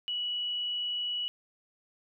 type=tone; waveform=sine; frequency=2937 Hz; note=F#7; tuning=13 cents flat; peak=-30 dBFS; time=0.08-1.28 s; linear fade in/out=0 ms; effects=none